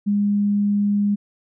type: tone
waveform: sine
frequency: 204.2 Hz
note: G#3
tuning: 29 cents flat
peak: -16 dBFS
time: 0.06-1.16 s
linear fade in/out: 20 ms
effects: none